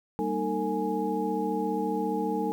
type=tone cluster; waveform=sine; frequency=195.7 / 230.4 / 307.6 / 452.2 / 832 Hz; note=G3 / A#3 / D#4 / A4 / G#5; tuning=-3 / -20 / -20 / +47 / +3 cents; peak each=-33 / -35 / -32 / -31 / -32 dBFS; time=0.19-2.52 s; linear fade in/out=0 ms; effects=9-bit

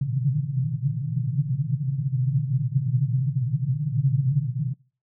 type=band-pass noise; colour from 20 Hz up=white; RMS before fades=-24 dBFS; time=0.01-4.74 s; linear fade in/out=5 ms; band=120 to 150 Hz; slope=96 dB/octave; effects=noise-tail reverb RT60 0.4 s tail -23 dB re dry

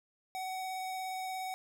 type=tone with vibrato; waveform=square; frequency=751 Hz; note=F#5; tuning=26 cents sharp; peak=-37 dBFS; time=0.35-1.54 s; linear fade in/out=0 ms; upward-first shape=sine; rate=17 Hz; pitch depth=10 cents each way; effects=none

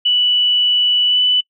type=tone with pitch glide; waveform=sine; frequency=2960 to 2986 Hz; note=F#7 to F#7; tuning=0 to +15 cents; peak=-11 dBFS; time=0.05-1.41 s; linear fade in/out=10 ms; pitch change=+15 cents; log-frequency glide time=1.07-1.19 s; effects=noise-tail reverb RT60 0.1 s tail -24 dB re dry

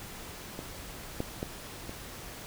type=clicks; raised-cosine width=2 ms; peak=-23 / -17 / -19 / -25 dBFS; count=4; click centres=0.591 / 1.204 / 1.429 / 1.894 s; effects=pink hiss -44 dBFS RMS until 2.46 s

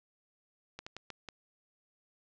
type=slowing click train; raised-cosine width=0.2 ms; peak=-25 dBFS; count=5; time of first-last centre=0.79-1.287 s; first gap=75 ms; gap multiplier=1.35; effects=low-pass 6000 Hz 12 dB/octave

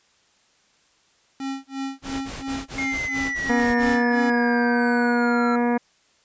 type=tone with tremolo; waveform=square; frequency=270 Hz; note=C#4; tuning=45 cents flat; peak=-26 dBFS; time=1.4-4.3 s; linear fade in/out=2 ms; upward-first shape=sine; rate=2.9 Hz; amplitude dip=100%
type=noise bursts; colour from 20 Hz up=pink; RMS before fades=-34 dBFS; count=9; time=2.02-3.98 s; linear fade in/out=50 ms; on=200 ms; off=20 ms
type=exponential sweep; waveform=triangle; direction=down; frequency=2145 to 1349 Hz; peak=-23 dBFS; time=2.78-5.56 s; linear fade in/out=5 ms
type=harmonic tone; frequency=240 Hz; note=B3; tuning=49 cents flat; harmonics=1 / 2 / 3 / 4 / 5 / 6 / 7 / 8 / 9 / 10; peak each=-20 / -25 / -28 / -29 / -38 / -41 / -33 / -43 / -38 / -46 dBFS; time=3.49-5.78 s; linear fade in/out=10 ms
effects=white hiss -61 dBFS RMS until 6.24 s + resampled to 16000 Hz

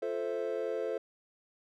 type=chord; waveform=triangle; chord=F major seventh; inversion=none; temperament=equal; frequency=349.2 / 440 / 523.3 / 659.3 Hz; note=F4 / A4 / C5 / E5; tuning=0 / 0 / 0 / 0 cents; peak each=-39 / -33 / -34 / -39 dBFS; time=0.02-0.98 s; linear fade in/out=5 ms; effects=none

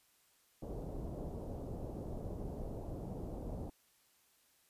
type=low-pass noise; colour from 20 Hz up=pink; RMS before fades=-43 dBFS; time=0.62-3.7 s; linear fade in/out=5 ms; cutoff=680 Hz; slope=24 dB/octave; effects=white hiss -71 dBFS RMS until 4.69 s + resampled to 32000 Hz

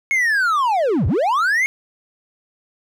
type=linear two-way sweep; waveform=triangle; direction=down then up; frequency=2198 to 65.41 to 2198 Hz; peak=-13 dBFS; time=0.11-1.66 s; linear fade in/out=0 ms; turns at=1.07 s; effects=none

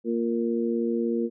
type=harmonic tone; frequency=116.54 Hz; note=A#2; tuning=in tune; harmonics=2 / 3 / 4; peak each=-26 / -28 / -29 dBFS; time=0.04-1.3 s; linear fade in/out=50 ms; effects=none

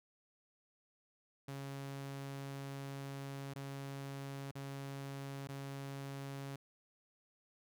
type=tone with dropouts; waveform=sawtooth; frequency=138 Hz; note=C#3; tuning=7 cents flat; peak=-39 dBFS; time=1.48-6.56 s; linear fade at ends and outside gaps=5 ms; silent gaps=3.537-3.558 / 4.513-4.553 / 5.474-5.488 s; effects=none

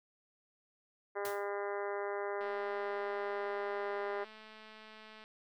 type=harmonic tone; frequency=202 Hz; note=G#3; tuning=48 cents flat; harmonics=2 / 3 / 4 / 5 / 6 / 7 / 8 / 9 / 10; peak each=-38 / -42 / -44 / -46 / -48 / -49 / -50 / -51 / -52 dBFS; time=1.15-4.25 s; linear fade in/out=20 ms
type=noise with exponential decay; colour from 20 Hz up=white; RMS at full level=-42 dBFS; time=1.25-1.49 s; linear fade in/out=0 ms; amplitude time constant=52 ms
type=click train; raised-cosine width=0.3 ms; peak=-38 dBFS; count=615; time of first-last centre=2.41-5.239 s; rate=217 Hz
effects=none

